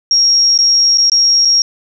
sine tone with dropouts, 5588 Hz, F8, in tune, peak -7 dBFS, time 0.11-1.62 s, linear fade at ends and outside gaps 1 ms, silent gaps 0.577-0.588 / 0.974-0.982 / 1.098-1.118 / 1.45-1.454 s, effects none

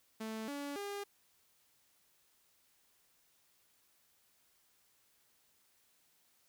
sawtooth tone with pitch steps, 220.4 / 285.1 / 404 Hz, A3 / C#4 / G#4, +3 / +49 / -48 cents, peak -36 dBFS, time 0.2-1.04 s, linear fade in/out 10 ms, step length 280 ms, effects white hiss -72 dBFS RMS until 6.48 s

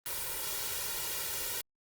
white noise with comb filter, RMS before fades -36 dBFS, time 0.06-1.61 s, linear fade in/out 0 ms, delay 2.1 ms, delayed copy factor +0.8, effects Opus 32 kbps

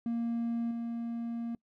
triangle tone with level steps, 233.1 Hz, A#3, in tune, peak -27 / -31 dBFS, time 0.06-1.55 s, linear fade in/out 2 ms, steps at 0.71 s, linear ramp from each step 2 ms, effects noise-tail reverb RT60 0.1 s tail -25 dB re dry + tanh soft clip ceiling -23 dBFS

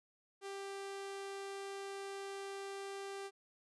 sawtooth tone, 393.8 Hz, G4, 8 cents sharp, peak -39 dBFS, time 0.41-3.31 s, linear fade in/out 50 ms, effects resampled to 24000 Hz

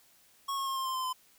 square tone with pitch steps, 1100 / 1086.7 / 1073.6 / 1060.7 / 1047.9 / 1035.3 / 1022.8 Hz, C#6 / C#6 / C6 / C6 / C6 / C6 / C6, -14 / -35 / +44 / +23 / +2 / -19 / -40 cents, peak -32 dBFS, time 0.48-1.131 s, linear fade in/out 10 ms, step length 93 ms, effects white hiss -63 dBFS RMS until 1.38 s

